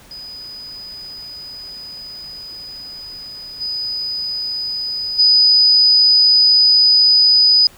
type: tone with level steps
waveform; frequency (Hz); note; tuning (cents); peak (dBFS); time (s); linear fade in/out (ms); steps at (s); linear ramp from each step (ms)
sine; 4978; D#8; 0; -30 / -20 / -8; 0.11-7.67; 2; 3.6 / 5.18; 20
effects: pink hiss -45 dBFS RMS until 7.77 s